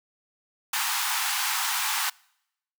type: high-pass noise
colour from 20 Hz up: pink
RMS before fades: -27 dBFS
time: 0.73-2.1 s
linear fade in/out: 5 ms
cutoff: 790 Hz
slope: 96 dB/octave
effects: noise-tail reverb RT60 0.8 s tail -26 dB re dry